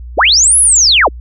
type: linear two-way sweep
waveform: sine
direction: up then down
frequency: 176.7 to 11000 to 176.7 Hz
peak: -5 dBFS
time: 0.17-1.09 s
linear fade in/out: 20 ms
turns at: 0.59 s
effects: added 60 Hz sine -25 dBFS peak until 1.2 s